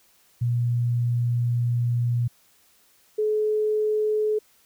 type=tone pair in turn; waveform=sine; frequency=120 / 427.6 Hz; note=B2 / A4; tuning=-49 / -49 cents; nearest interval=octave + minor seventh; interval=2200 cents; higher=second; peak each=-20 dBFS; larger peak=neither; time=0.41-2.28 / 3.18-4.39 s; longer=first; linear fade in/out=10 ms; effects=white hiss -60 dBFS RMS until 4.65 s